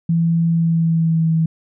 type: tone with pitch glide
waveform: sine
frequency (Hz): 166.6 to 161.86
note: E3 to E3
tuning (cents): +19 to -31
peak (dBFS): -13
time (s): 0.09-1.46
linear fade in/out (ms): 5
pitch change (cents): -50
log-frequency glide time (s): 0.49-1.32
effects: none